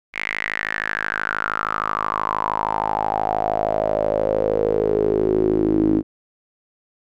sawtooth tone with band-pass filter sweep, 53 Hz, G#1, 36 cents sharp, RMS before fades -21 dBFS, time 0.13-6.03 s, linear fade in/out 50 ms, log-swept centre 2200 to 300 Hz, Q 7.3, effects none

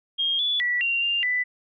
sine tone with pitch steps, 3234 / 3440 / 1951 / 2763 / 2795 / 1989 Hz, G#7 / A7 / B6 / F7 / F7 / B6, -47 / -40 / -22 / -19 / +1 / +12 cents, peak -21 dBFS, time 0.18-1.44 s, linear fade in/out 20 ms, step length 210 ms, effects none

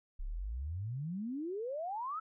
sine exponential sweep, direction up, 30.77 to 1342 Hz, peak -36 dBFS, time 0.19-2.2 s, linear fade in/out 10 ms, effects none

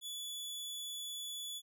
sawtooth tone, 3434 Hz, A7, 43 cents flat, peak -38 dBFS, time 0.01-1.62 s, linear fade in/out 50 ms, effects none

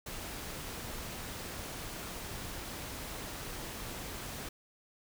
pink noise, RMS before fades -42 dBFS, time 0.06-4.49 s, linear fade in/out 5 ms, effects none

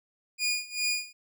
20% pulse tone with tremolo, 2445 Hz, D#7, 31 cents flat, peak -20 dBFS, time 0.38-1.13 s, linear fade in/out 50 ms, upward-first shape sine, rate 2.5 Hz, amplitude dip 90%, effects none

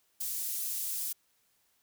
pink high-pass noise, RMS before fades -35 dBFS, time 0.2-1.13 s, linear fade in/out 10 ms, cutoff 10000 Hz, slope 12 dB/octave, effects white hiss -72 dBFS RMS until 1.82 s

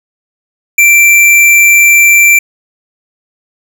square tone, 2349 Hz, D7, in tune, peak -3 dBFS, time 0.78-2.39 s, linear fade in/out 5 ms, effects none

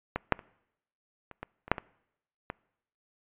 clicks, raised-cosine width 0.5 ms, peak -14 / -6 / -29 / -29 / -22 / -28 / -6 / -20 / -19 dBFS, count 9, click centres 0.16 / 0.323 / 0.392 / 1.313 / 1.43 / 1.68 / 1.716 / 1.782 / 2.501 s, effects noise-tail reverb RT60 0.8 s tail -25 dB re dry + resampled to 8000 Hz

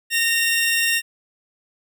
sawtooth tone pair together, 1843.9 / 2756 Hz, A#6 / F7, -19 / -24 cents, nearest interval perfect fifth, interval 695 cents, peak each -17 dBFS, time 0.1-1.02 s, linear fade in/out 50 ms, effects none

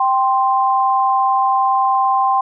sine tone pair together, 784 / 1046.5 Hz, G5 / C6, 0 / 0 cents, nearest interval perfect fourth, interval 500 cents, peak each -15 dBFS, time 0-2.41 s, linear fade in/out 5 ms, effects none

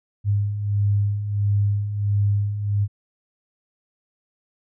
sine beating tone pair, 100.8 / 102.3 Hz, G2 / G#2, +49 / -26 cents, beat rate 1.5 Hz, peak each -26 / -19 dBFS, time 0.24-2.88 s, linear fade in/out 50 ms, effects none

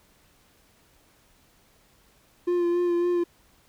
triangle tone with vibrato, 349.2 Hz, F4, in tune, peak -19 dBFS, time 2.47-3.24 s, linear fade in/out 10 ms, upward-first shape sine, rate 3.6 Hz, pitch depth 22 cents each way, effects pink hiss -61 dBFS RMS until 3.68 s

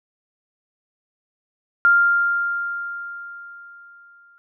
sine tone with exponential decay, 1396.9 Hz, F6, in tune, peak -10 dBFS, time 1.85-4.38 s, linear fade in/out 0 ms, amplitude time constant 550 ms, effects none

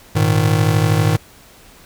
square chord, Ab suspended second, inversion none, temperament just, 103.83 / 116.8 / 155.74 Hz, Ab2 / Bb2 / Eb3, 0 / +4 / +2 cents, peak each -17 / -20 / -17 dBFS, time 0.15-1.17 s, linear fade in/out 10 ms, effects pink hiss -45 dBFS RMS until 1.85 s

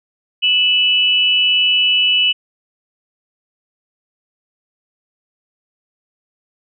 sine tone pair together, 2619 / 2960 Hz, E7 / F#7, -12 / 0 cents, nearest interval major second, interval 212 cents, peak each -17 / -12 dBFS, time 0.42-2.33 s, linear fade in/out 20 ms, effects none

